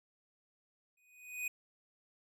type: tone with exponential growth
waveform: square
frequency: 2489 Hz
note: D#7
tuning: in tune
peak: -34 dBFS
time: 0.97-1.48 s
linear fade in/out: 5 ms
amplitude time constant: 110 ms
effects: none